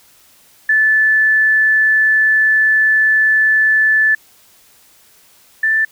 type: tone pair in turn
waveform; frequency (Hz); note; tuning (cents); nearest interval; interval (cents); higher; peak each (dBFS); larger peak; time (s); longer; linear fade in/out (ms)
sine; 1745 / 1765.3; A6 / A6; -15 / +5; unison; 20; second; -9 / -11; first; 0.69-4.15 / 5.63-5.85; first; 5
effects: white hiss -49 dBFS RMS until 5.91 s